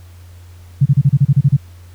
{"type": "tone bursts", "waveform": "sine", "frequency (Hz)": 138.59, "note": "C#3", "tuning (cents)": 0, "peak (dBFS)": -6, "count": 10, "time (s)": [0.81, 1.568], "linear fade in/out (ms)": 10, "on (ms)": 47, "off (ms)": 32, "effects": ["added 88 Hz sine -36 dBFS peak until 1.94 s", "pink hiss -50 dBFS RMS until 1.94 s"]}